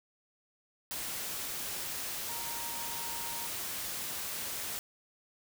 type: tone in noise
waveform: sine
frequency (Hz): 932.3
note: A#5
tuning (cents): 0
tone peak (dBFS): -44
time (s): 2.29-3.47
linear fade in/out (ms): 0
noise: white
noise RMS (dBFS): -38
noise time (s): 0.91-4.79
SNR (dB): -9
effects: none